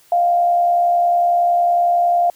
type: tone with frequency modulation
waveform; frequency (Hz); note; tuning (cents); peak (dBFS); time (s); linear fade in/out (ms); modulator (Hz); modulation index
sine; 698.5; F5; 0; -12; 0.12-2.3; 2; 70.9; 0.3
effects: white hiss -52 dBFS RMS until 2.35 s